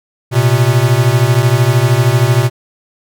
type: beating tone pair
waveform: square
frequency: 116.54 / 129.54 Hz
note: A#2 / C3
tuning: 0 / -17 cents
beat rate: 13 Hz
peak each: -12 dBFS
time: 0.31-2.5 s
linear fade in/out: 50 ms
effects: none